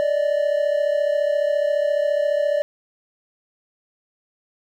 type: tone pair together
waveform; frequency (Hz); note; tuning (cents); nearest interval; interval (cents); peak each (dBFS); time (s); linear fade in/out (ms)
triangle; 581 / 615.5; D5 / D#5; -19 / -19; minor second; 100; -17 / -21; 0-2.62; 0
effects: none